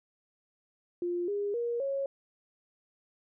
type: tone with pitch steps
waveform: sine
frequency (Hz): 350.4 / 407.2 / 473.2 / 549.8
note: F4 / G#4 / A#4 / C#5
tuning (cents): +6 / -34 / +26 / -14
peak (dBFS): -29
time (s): 1.02-2.06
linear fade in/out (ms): 2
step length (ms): 260
effects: none